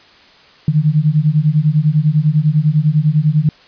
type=beating tone pair; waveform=sine; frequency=147.3 / 157.3 Hz; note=D3 / D#3; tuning=+6 / +19 cents; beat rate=10 Hz; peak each=-13 dBFS; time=0.68-3.49 s; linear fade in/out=2 ms; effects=white hiss -45 dBFS RMS until 3.67 s + resampled to 11025 Hz